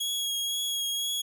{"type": "tone with vibrato", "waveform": "sawtooth", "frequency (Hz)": 3313, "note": "G#7", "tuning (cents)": -5, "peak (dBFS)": -25, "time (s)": [0, 1.22], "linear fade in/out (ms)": 10, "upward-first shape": "triangle", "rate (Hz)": 2, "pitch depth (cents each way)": 21, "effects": []}